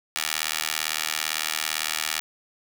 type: tone with high-pass filter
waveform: 15% pulse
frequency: 77.78 Hz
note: D#2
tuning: in tune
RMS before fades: -28 dBFS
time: 0.16-2.2 s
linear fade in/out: 0 ms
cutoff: 2100 Hz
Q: 0.71
effects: none